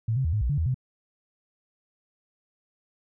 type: tone with pitch steps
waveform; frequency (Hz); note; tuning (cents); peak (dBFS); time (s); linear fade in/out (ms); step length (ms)
sine; 112.3 / 132.5 / 79.6 / 105.8 / 60.5 / 143.5 / 81.1 / 128.6; A2 / C3 / D#2 / G#2 / B1 / D3 / E2 / C3; +36 / +22 / +40 / +33 / -35 / -40 / -28 / -30; -22; 0.08-0.744; 5; 83
effects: none